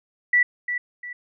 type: tone with echo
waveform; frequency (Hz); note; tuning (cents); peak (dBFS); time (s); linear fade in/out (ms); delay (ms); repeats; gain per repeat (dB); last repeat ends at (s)
sine; 1959; B6; -15; -14; 0.33-0.43; 5; 350; 2; -9; 1.13
effects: none